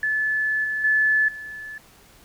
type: tone with level steps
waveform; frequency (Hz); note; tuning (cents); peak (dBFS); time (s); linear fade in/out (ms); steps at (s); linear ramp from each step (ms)
sine; 1732; A6; -28; -20 / -23 / -16 / -33; 0.03-1.78; 2; 0.64 / 0.84 / 1.28; 5
effects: pink hiss -52 dBFS RMS until 2.24 s